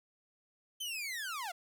sawtooth linear sweep, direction down, 3130 to 659.3 Hz, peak -34 dBFS, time 0.8-1.52 s, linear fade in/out 10 ms, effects none

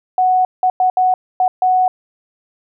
sine tone bursts at uneven times, 740 Hz, F#5, in tune, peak -10 dBFS, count 6, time 0.18-0.45 / 0.63-0.7 / 0.8-0.9 / 0.97-1.14 / 1.4-1.48 / 1.62-1.88 s, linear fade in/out 2 ms, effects none

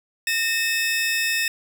sawtooth tone pair together, 1833 / 2592 Hz, A#6 / E7, -30 / -30 cents, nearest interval tritone, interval 600 cents, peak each -20 dBFS, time 0.27-1.48 s, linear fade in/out 2 ms, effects none

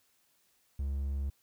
triangle tone, 69.3 Hz, C#2, in tune, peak -29 dBFS, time 0.79-1.3 s, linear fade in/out 5 ms, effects white hiss -71 dBFS RMS until 1.42 s

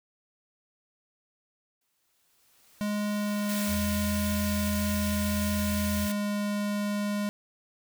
white noise with exponential growth, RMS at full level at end -38 dBFS, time 1.81-3.75 s, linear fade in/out 5 ms, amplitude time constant 420 ms
square tone with pitch glide, 207.7 to 205.7 Hz, G#3 to G#3, 0 to -16 cents, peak -28 dBFS, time 2.81-7.29 s, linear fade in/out 0 ms, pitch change -16 cents, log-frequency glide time 3.08-3.68 s
white high-pass noise, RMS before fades -37 dBFS, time 3.49-6.12 s, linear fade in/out 2 ms, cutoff 1500 Hz, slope 48 dB/octave
sine tone, 82.41 Hz, E2, in tune, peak -31 dBFS, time 3.67-6.09 s, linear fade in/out 50 ms
effects none

